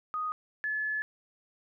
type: tone pair in turn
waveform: sine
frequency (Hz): 1244.5 / 1720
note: D#6 / A6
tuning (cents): 0 / -40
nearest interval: tritone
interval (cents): 560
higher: second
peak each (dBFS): -30 / -29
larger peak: second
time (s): 0.14-0.32 / 0.64-1.02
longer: second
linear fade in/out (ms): 0
effects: none